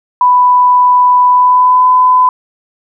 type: tone with pitch glide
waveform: sine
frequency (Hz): 992 to 1007.6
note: B5 to B5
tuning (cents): +7 to +34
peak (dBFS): -4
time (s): 0.21-2.29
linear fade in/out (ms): 2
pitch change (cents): +27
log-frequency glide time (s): 1.28-1.87
effects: none